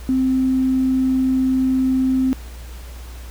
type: tone with tanh clipping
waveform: triangle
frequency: 260.6 Hz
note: C4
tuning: 7 cents flat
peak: -14 dBFS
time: 0.09-2.33 s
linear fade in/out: 0 ms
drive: 2 dB
effects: added 60 Hz sine -32 dBFS peak until 3.3 s + pink hiss -43 dBFS RMS until 3.3 s